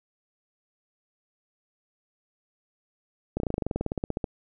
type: slowing click train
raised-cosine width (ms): 2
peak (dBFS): -14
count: 19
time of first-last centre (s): 3.37-4.242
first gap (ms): 31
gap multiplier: 1.05
effects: none